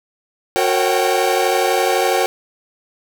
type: tone cluster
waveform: 45% pulse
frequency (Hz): 366.6 / 460.3 / 544 / 755 / 787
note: F#4 / A#4 / C#5 / F#5 / G5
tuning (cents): -16 / -22 / -33 / +35 / +7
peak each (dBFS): -21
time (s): 0.56-2.26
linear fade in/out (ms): 0
effects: none